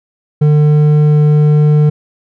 sine tone with hard clipping, 149.9 Hz, D3, 36 cents sharp, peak -7 dBFS, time 0.41-1.9 s, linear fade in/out 10 ms, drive 6 dB, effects none

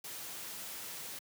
white noise, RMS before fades -44 dBFS, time 0.04-1.19 s, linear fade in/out 5 ms, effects high-pass 100 Hz 12 dB/octave

